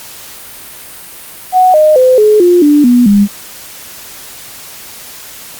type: tone with pitch steps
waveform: sine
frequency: 740 / 615.1 / 511.3 / 425 / 353.3 / 293.7 / 244.1 / 202.9 Hz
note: F#5 / D#5 / C5 / G#4 / F4 / D4 / B3 / G#3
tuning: 0 / -20 / -40 / +40 / +20 / 0 / -20 / -40 cents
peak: -3 dBFS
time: 1.52-3.28 s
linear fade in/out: 50 ms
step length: 220 ms
effects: white hiss -30 dBFS RMS until 5.59 s + Opus 48 kbps